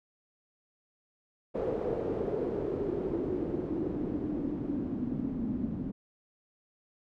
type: noise with low-pass filter sweep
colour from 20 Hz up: white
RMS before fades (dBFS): -33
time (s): 1.54-5.92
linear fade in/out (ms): 20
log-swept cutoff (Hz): 480 to 230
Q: 4.2
effects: none